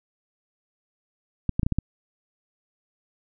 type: clicks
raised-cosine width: 5 ms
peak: -10 dBFS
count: 6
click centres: 1.493 / 1.595 / 1.632 / 1.665 / 1.723 / 1.786 s
effects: none